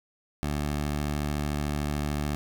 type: tone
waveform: 15% pulse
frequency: 73.6 Hz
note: D2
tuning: 4 cents sharp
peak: -21 dBFS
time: 0.43-2.35 s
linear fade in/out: 0 ms
effects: none